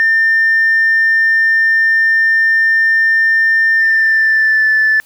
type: tone with pitch glide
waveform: sine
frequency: 1800 to 1751.8 Hz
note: A6 to A6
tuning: +39 to -8 cents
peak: -7 dBFS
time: 0-5 s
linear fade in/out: 0 ms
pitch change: -47 cents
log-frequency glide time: 3.75-4.68 s
effects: tanh soft clip ceiling -5 dBFS + white hiss -48 dBFS RMS until 5.05 s